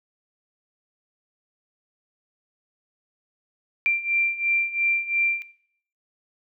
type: beating tone pair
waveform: sine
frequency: 2362 / 2364.9 Hz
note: D7 / D7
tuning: +9 / +11 cents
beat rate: 2.9 Hz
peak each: -25 / -21 dBFS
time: 3.86-5.42 s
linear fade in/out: 0 ms
effects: noise-tail reverb RT60 0.6 s tail -18 dB re dry